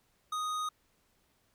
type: tone with hard clipping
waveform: sine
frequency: 1244.5 Hz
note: D#6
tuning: in tune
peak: -34 dBFS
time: 0.32-0.69 s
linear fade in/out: 5 ms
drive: 14 dB
effects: pink hiss -72 dBFS RMS until 1.54 s